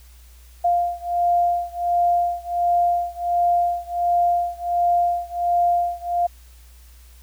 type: beating tone pair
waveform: sine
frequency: 698.5 / 699.9 Hz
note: F5 / F5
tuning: 0 / +4 cents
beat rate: 1.4 Hz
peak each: -20 / -21 dBFS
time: 0.64-6.27 s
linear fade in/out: 10 ms
effects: added 60 Hz sine -44 dBFS peak until 7.22 s + white hiss -54 dBFS RMS until 7.22 s